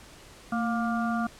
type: harmonic tone with a mistuned harmonic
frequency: 235.6 Hz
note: A#3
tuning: 19 cents sharp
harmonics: 1 / 3 / 5 / 6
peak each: -27 / -32 / -34 / -35 dBFS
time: 0.52-1.27 s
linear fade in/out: 5 ms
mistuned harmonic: 1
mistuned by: -65 cents
effects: pink hiss -50 dBFS RMS until 1.39 s + low-pass 10000 Hz 12 dB/octave